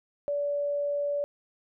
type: tone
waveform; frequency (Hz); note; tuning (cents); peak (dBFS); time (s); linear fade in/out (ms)
sine; 576; D5; -34; -26; 0.28-1.24; 0
effects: none